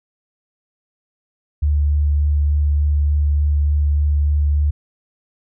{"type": "tone with vibrato", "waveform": "sine", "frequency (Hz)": 73.4, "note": "D2", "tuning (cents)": 0, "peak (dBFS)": -13, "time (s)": [1.62, 4.71], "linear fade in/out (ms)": 10, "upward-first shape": "sine", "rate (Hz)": 3.4, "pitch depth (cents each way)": 11, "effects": []}